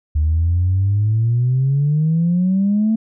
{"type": "exponential sweep", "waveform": "sine", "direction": "up", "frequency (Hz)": [74.4, 224.4], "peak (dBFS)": -12, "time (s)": [0.15, 2.96], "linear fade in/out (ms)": 10, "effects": ["tanh soft clip ceiling -9 dBFS"]}